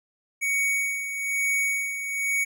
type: tone with tremolo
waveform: square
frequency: 2239 Hz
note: C#7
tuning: 17 cents sharp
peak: -22 dBFS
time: 0.41-2.45 s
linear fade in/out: 20 ms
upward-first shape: sine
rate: 1.1 Hz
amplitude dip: 60%
effects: none